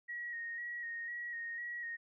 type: tone with vibrato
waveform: sine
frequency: 1887 Hz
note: A#6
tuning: 21 cents sharp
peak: -39 dBFS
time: 0.08-1.97 s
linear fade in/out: 20 ms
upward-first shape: square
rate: 2 Hz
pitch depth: 25 cents each way
effects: none